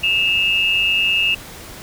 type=tone pair together; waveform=sine; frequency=2629 / 2819 Hz; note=E7 / F7; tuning=-5 / +16 cents; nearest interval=minor second; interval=121 cents; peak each=-17 dBFS; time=0.03-1.35 s; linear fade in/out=10 ms; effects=pink hiss -36 dBFS RMS until 1.82 s